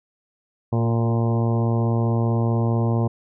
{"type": "harmonic tone with a mistuned harmonic", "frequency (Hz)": 115.6, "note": "A#2", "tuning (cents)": -14, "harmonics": [1, 2, 3, 4, 5, 6, 7, 8, 9], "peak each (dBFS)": [-19, -25, -29, -31, -33, -35, -36, -37, -38], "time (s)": [0.72, 3.08], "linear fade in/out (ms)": 10, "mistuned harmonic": 3, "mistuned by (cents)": 20, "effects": []}